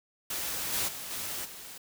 white noise with level steps, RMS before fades -34 / -30 / -40 / -36 / -45 dBFS, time 0.3-1.78 s, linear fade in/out 5 ms, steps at 0.72 / 0.87 / 1.1 / 1.44 s, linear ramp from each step 20 ms, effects none

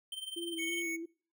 square tone with tremolo, 3115 Hz, G7, 12 cents flat, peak -37 dBFS, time 0.12-0.82 s, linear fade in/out 2 ms, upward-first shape sine, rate 20 Hz, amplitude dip 75%
sine tone with vibrato, 335.3 Hz, E4, 30 cents sharp, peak -38 dBFS, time 0.36-1.06 s, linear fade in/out 10 ms, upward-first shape square, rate 3 Hz, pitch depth 29 cents each way
square tone, 2217 Hz, C#7, in tune, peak -36 dBFS, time 0.58-0.97 s, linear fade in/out 20 ms
effects noise-tail reverb RT60 0.4 s tail -23 dB re dry

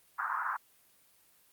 white band-pass noise, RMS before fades -34 dBFS, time 0.18-0.57 s, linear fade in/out 10 ms, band 920 to 1500 Hz, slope 48 dB/octave, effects white hiss -65 dBFS RMS until 1.52 s + Opus 32 kbps

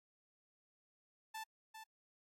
sawtooth tone with echo, 880 Hz, A5, in tune, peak -40 dBFS, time 1.34-1.44 s, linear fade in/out 10 ms, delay 400 ms, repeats 1, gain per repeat -7 dB, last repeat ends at 1.84 s, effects AAC 48 kbps

